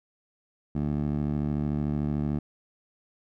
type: tone with band-pass filter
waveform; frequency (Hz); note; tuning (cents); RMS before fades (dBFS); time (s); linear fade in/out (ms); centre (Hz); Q
15% pulse; 73.42; D2; 0; -28; 0.75-2.39; 5; 200; 0.92
effects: none